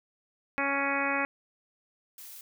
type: harmonic tone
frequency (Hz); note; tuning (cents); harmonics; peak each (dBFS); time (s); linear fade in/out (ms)
278.2; C#4; +6; 1 / 2 / 3 / 4 / 5 / 6 / 7 / 8 / 9; -35 / -35 / -35 / -35 / -35 / -35 / -35 / -35 / -35; 0.58-1.25; 0
type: noise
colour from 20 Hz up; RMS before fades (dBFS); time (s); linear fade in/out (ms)
blue; -46; 2.18-2.41; 2
effects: none